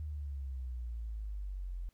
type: exponential sweep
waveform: sine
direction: down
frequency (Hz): 77.4 to 42.5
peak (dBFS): -37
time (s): 0-1.89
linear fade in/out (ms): 0
effects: pink hiss -75 dBFS RMS until 1.93 s